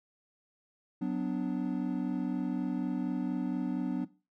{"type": "chord", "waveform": "triangle", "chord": "B minor", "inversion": "second", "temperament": "equal with one note detuned", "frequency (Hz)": [185, 249.5, 293.7], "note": ["F#3", "B3", "D4"], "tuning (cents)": [0, 18, 0], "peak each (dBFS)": -32, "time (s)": [1.01, 4.05], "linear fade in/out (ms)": 10, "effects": ["noise-tail reverb RT60 0.3 s tail -17 dB re dry"]}